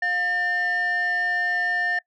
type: tone pair together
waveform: sine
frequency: 711 / 1798.9 Hz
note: F5 / A6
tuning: +31 / +38 cents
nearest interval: octave + major third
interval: 1607 cents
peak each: -27 / -20 dBFS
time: 0.02-1.99 s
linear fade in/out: 5 ms
effects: noise-tail reverb RT60 0.1 s tail -24 dB re dry + tanh soft clip ceiling -18 dBFS